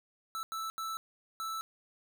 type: tone bursts at uneven times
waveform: square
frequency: 1318.5 Hz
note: E6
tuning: in tune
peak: -36 dBFS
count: 4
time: 0.35-0.43 / 0.52-0.7 / 0.78-0.97 / 1.4-1.61 s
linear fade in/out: 0 ms
effects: none